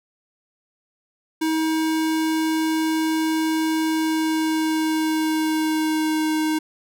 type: tone with pitch glide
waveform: square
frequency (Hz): 318 to 312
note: D#4 to D#4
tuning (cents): +38 to +5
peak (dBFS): -20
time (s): 1.41-6.59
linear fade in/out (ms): 10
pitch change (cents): -33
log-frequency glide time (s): 3.88-6.38
effects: none